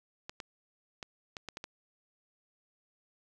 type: clicks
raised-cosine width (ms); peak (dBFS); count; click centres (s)
0.2; -23; 7; 0.295 / 0.402 / 1.028 / 1.368 / 1.487 / 1.571 / 1.641
effects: none